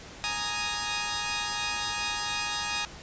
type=chord; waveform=10% pulse; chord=Ab suspended second; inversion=none; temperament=equal; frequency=830.6 / 932.3 / 1244.5 Hz; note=Ab5 / Bb5 / Eb6; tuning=0 / 0 / 0 cents; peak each=-25 / -26 / -25 dBFS; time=0.24-2.85 s; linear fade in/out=0 ms; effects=pink hiss -45 dBFS RMS until 3.02 s + resampled to 16000 Hz